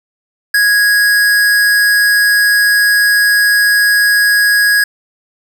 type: tone with amplitude modulation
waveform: square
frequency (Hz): 1659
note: G#6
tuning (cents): -2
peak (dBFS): -7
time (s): 0.54-4.84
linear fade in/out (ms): 5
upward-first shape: sine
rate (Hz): 204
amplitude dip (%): 30
effects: none